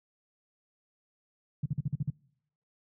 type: tone bursts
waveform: sine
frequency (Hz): 143.7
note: D3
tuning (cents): -37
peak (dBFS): -26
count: 7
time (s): 1.63-2.102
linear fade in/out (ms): 5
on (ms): 28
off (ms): 46
effects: noise-tail reverb RT60 0.7 s tail -24 dB re dry + high-pass 60 Hz 12 dB/octave